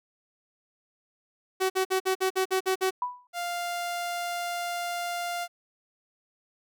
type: tone bursts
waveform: sawtooth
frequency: 377.3 Hz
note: F#4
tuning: 34 cents sharp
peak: -19 dBFS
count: 9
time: 1.6-2.908 s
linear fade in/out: 20 ms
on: 100 ms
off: 51 ms
type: tone with exponential decay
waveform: sine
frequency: 987.8 Hz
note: B5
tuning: in tune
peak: -23 dBFS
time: 3.02-3.27 s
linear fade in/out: 2 ms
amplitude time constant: 54 ms
type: tone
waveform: sawtooth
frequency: 698.5 Hz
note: F5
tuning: in tune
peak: -26 dBFS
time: 3.33-5.48 s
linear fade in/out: 50 ms
effects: none